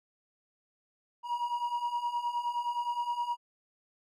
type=beating tone pair; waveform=triangle; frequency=951 / 960.6 Hz; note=A#5 / B5; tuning=+34 / -48 cents; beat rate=9.6 Hz; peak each=-34 / -30 dBFS; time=1.23-3.37 s; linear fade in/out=50 ms; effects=none